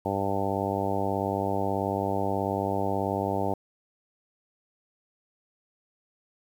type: harmonic tone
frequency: 98.4 Hz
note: G2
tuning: 7 cents sharp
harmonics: 1 / 2 / 3 / 4 / 5 / 6 / 7 / 8 / 9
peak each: -34 / -34 / -34 / -34 / -34 / -34 / -34 / -34 / -34 dBFS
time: 0.05-3.54 s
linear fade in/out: 5 ms
effects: 9-bit